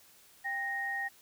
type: tone pair together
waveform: sine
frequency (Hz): 791.3 / 1864.7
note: G5 / A#6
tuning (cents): +16 / 0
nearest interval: octave + minor third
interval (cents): 1484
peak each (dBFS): -39 / -33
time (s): 0.44-1.09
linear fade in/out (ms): 20
effects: white hiss -60 dBFS RMS until 1.21 s